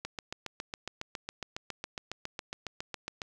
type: click train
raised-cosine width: 0.2 ms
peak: -19 dBFS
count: 24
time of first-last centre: 0.05-3.218 s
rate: 7.26 Hz
effects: none